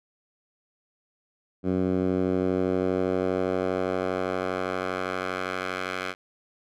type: tone with band-pass filter sweep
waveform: 10% pulse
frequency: 92.5 Hz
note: F#2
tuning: in tune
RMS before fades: -27 dBFS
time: 1.63-6.15 s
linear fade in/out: 50 ms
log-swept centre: 240 to 1900 Hz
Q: 0.97
effects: none